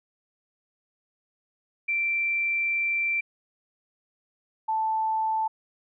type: tone pair in turn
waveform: sine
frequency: 2349 / 879.9 Hz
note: D7 / A5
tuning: 0 / 0 cents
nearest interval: octave + perfect fourth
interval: 1700 cents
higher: first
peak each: -23 dBFS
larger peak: neither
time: 1.88-3.21 / 4.68-5.48 s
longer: first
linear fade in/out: 10 ms
effects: none